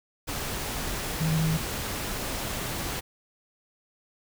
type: tone in noise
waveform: sine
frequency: 159.2 Hz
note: D#3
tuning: 40 cents sharp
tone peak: -23 dBFS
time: 1.2-1.58 s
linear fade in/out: 20 ms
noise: pink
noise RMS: -32 dBFS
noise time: 0.27-3.01 s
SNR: +6 dB
effects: none